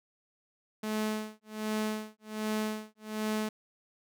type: tone with tremolo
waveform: sawtooth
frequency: 215.4 Hz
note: A3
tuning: 37 cents flat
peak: -25 dBFS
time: 0.83-3.49 s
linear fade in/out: 5 ms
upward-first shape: sine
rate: 1.3 Hz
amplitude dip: 100%
effects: none